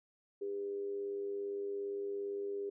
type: tone with amplitude modulation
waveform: sine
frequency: 401.8 Hz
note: G4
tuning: 43 cents sharp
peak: -34 dBFS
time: 0.41-2.7 s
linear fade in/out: 10 ms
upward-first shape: sine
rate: 97.5 Hz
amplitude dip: 45%
effects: none